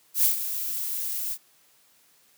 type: noise with ADSR envelope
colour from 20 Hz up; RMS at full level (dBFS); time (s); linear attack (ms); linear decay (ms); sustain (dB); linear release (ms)
violet; -19; 0.14-1.38; 96; 120; -11; 60
effects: white hiss -61 dBFS RMS until 2.37 s + high-pass 100 Hz 12 dB/octave